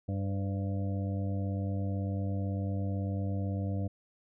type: harmonic tone with a mistuned harmonic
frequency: 98 Hz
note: G2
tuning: in tune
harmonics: 1 / 2 / 3 / 5 / 6 / 7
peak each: -31 / -37 / -41 / -45 / -47 / -48 dBFS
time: 0.08-3.88 s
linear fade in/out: 10 ms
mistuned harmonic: 5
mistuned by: +35 cents
effects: none